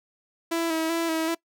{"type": "tone with vibrato", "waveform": "sawtooth", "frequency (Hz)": 327.4, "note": "E4", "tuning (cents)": -12, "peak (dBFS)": -20, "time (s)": [0.51, 1.35], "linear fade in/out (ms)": 10, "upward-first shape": "square", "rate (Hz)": 2.6, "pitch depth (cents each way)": 29, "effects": ["noise-tail reverb RT60 0.1 s tail -22 dB re dry"]}